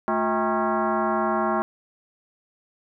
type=tone with frequency modulation; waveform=sine; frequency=220 Hz; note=A3; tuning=in tune; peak=-20 dBFS; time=0.08-1.62 s; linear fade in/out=0 ms; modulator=288 Hz; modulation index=3.9; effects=none